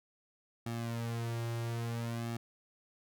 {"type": "tone with flanger", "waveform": "sawtooth", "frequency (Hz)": 116.54, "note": "A#2", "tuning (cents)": 0, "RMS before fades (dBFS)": -37, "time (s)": [0.66, 2.37], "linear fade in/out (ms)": 5, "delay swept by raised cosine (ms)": [2, 4.1], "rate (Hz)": 0.59, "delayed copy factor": -0.8, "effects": []}